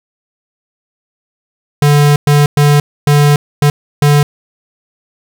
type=tone bursts at uneven times; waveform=square; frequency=145.9 Hz; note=D3; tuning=11 cents flat; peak=-6 dBFS; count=6; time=1.82-2.16 / 2.27-2.46 / 2.57-2.8 / 3.07-3.36 / 3.62-3.7 / 4.02-4.23 s; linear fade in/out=2 ms; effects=none